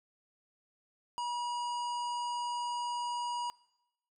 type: harmonic tone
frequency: 963 Hz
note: B5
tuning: 44 cents flat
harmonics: 1 / 3 / 5 / 7 / 9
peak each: -33 / -45 / -48 / -53 / -53 dBFS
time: 1.18-3.5 s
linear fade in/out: 0 ms
effects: noise-tail reverb RT60 0.9 s tail -23 dB re dry